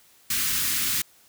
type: band-stop noise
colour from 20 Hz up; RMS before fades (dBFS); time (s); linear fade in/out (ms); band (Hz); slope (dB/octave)
white; -25; 0.3-1.02; 5; 300 to 1300; 24
effects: white hiss -57 dBFS RMS until 1.28 s